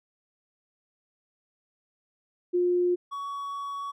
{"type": "tone pair in turn", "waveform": ["sine", "triangle"], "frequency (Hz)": [355.5, 1124.1], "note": ["F4", "C#6"], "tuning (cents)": [31, 24], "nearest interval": "octave + minor sixth", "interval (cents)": 1993, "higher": "second", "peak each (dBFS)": [-21, -30], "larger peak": "first", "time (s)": [[2.53, 2.96], [3.11, 3.92]], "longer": "second", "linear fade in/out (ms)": 20, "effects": []}